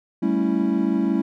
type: chord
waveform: triangle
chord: A dominant seventh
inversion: third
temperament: equal with one note detuned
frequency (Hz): 196 / 221.7 / 277.2 / 329.6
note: G3 / A3 / C#4 / E4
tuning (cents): 0 / +13 / 0 / 0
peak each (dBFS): -22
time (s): 0.22-1.22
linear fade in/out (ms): 10
effects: none